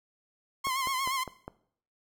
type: tone with vibrato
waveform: sawtooth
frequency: 1056 Hz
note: C6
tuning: 16 cents sharp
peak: -25 dBFS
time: 0.64-1.24 s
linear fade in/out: 10 ms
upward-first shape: sine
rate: 8.5 Hz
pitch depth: 68 cents each way
type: click train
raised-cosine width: 1 ms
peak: -24 dBFS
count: 5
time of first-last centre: 0.67-1.48 s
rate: 4.94 Hz
effects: noise-tail reverb RT60 0.6 s tail -18 dB re dry